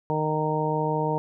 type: harmonic tone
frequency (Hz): 154.3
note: D#3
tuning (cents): -14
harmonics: 1 / 2 / 3 / 4 / 5 / 6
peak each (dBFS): -28 / -32 / -28 / -32 / -34 / -28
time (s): 0.1-1.18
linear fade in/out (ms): 0
effects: none